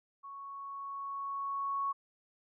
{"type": "tone with level ramp", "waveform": "sine", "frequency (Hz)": 1108.7, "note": "C#6", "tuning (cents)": 0, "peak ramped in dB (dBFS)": [-44, -30], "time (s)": [0.23, 1.93], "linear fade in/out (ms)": 20, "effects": []}